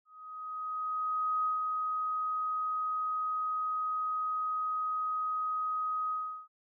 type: tone with ADSR envelope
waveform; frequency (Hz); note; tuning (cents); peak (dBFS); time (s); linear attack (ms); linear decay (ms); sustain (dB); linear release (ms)
sine; 1257; D#6; +17; -27; 0.05-6.48; 1400; 140; -3; 370
effects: none